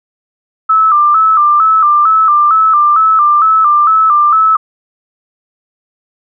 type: tone with vibrato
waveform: sine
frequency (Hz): 1244.5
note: D#6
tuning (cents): 0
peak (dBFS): -5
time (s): 0.69-4.57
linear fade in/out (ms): 10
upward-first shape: square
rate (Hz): 2.2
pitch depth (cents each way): 79
effects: none